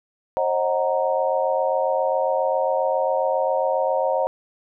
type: chord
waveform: sine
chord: C half-diminished seventh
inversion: none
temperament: equal with one note detuned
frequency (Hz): 534.9 / 622.3 / 740 / 932.3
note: C5 / Eb5 / Gb5 / Bb5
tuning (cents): +38 / 0 / 0 / 0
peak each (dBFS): -22 / -24 / -26 / -26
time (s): 0.37-4.27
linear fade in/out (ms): 0
effects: none